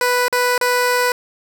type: tone with dropouts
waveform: 15% pulse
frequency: 493.9 Hz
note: B4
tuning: in tune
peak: -8 dBFS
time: 0.01-1.12 s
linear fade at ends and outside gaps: 1 ms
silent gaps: 0.282-0.326 / 0.579-0.612 s
effects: none